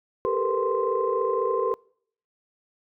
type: tone cluster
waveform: sine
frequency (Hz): 393.2 / 443 / 466.9 / 501 / 1045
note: G4 / A4 / A#4 / B4 / C6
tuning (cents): +5 / +12 / +3 / +25 / -2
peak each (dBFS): -28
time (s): 0.25-1.74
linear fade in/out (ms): 0
effects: noise-tail reverb RT60 0.6 s tail -26 dB re dry + tanh soft clip ceiling -10 dBFS

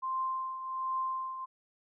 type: tone with tremolo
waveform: sine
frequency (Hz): 1046.5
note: C6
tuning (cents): 0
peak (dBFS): -29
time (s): 0.02-1.46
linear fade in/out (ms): 20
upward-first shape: triangle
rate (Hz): 1.3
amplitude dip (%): 65
effects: none

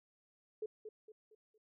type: tone with echo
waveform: sine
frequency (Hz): 431.2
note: A4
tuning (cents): -35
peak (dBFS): -37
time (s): 0.62-0.66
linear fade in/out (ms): 5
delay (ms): 230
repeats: 4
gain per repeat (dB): -8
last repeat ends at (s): 1.58
effects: none

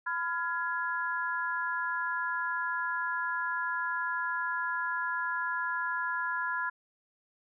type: chord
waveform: sine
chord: F diminished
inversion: second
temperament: just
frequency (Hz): 1005.8 / 1396.9 / 1676.3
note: Cb6 / F6 / Ab6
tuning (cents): +31 / 0 / +16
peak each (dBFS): -34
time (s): 0.06-6.7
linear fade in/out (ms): 10
effects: none

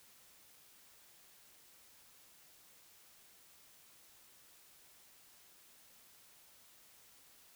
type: silence
effects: white hiss -63 dBFS RMS until 7.55 s

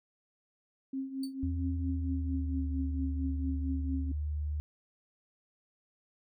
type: tone with tremolo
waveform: sine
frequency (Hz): 267.7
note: C4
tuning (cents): +40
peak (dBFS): -31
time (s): 0.93-4.12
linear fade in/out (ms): 5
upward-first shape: triangle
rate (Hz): 4.4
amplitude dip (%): 75
type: tone with exponential decay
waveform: sawtooth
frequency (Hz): 4528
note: C#8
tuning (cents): +36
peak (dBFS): -37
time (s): 1.23-1.34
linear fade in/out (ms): 5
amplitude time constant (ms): 22
type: tone with pitch glide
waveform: sine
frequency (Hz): 82.41 to 74.7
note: E2 to D2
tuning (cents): 0 to +30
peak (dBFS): -31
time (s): 1.43-4.6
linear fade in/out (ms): 0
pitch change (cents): -170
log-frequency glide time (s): 1.71-2.72
effects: none

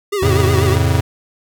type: tone with vibrato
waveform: square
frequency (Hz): 392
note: G4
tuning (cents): 0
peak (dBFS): -17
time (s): 0.12-0.76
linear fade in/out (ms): 10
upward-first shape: triangle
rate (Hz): 8.2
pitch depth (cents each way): 120
type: chord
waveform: square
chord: F augmented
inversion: none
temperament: just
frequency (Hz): 87.31 / 109.13 / 136.42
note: F2 / A2 / C#3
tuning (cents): 0 / -14 / -27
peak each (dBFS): -16 / -18 / -19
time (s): 0.22-1.01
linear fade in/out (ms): 10
effects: none

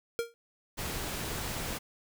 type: tone with exponential decay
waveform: square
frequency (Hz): 466.2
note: A#4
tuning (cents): 0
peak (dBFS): -26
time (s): 0.19-0.34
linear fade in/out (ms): 0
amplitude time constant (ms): 32
type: noise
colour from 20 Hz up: pink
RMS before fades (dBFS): -36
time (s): 0.77-1.79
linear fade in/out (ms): 20
effects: none

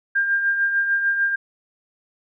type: tone with tremolo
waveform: sine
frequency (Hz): 1600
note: G6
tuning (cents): +35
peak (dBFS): -15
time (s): 0.15-1.36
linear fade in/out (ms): 10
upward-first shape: triangle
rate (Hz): 6.7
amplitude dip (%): 55
effects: none

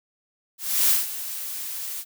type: noise with ADSR envelope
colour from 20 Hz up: blue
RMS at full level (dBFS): -18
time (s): 0.58-2.05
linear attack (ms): 310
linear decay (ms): 170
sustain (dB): -14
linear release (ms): 55
effects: none

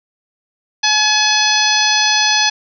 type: harmonic tone with a mistuned harmonic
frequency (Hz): 852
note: G#5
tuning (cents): +44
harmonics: 1 / 2 / 3 / 4 / 5 / 6 / 7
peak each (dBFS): -19 / -19 / -19 / -19 / -19 / -19 / -19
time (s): 0.83-2.5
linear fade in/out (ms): 10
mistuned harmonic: 6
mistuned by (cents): -37
effects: none

